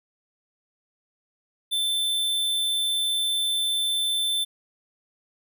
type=tone; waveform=square; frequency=3539 Hz; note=A7; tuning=9 cents sharp; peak=-23 dBFS; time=1.71-4.45 s; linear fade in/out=20 ms; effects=none